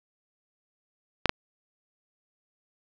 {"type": "clicks", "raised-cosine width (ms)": 0.3, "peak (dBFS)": -4, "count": 2, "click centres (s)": [1.257, 1.294], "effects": ["resampled to 16000 Hz", "7-bit"]}